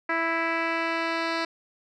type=tone with low-pass filter sweep; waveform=10% pulse; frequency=330 Hz; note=E4; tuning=2 cents sharp; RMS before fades=-27 dBFS; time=0.09-1.45 s; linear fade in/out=5 ms; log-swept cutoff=2000 to 3900 Hz; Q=2.5; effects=none